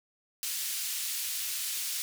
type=band-pass noise; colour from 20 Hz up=white; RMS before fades=-34 dBFS; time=0.43-2.02 s; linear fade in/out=0 ms; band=2600 to 15000 Hz; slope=12 dB/octave; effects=none